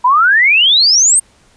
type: exponential sweep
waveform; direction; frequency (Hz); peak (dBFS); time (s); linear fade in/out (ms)
sine; up; 954 to 8870; -6; 0.04-1.2; 10
effects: pink hiss -50 dBFS RMS until 1.56 s + resampled to 22050 Hz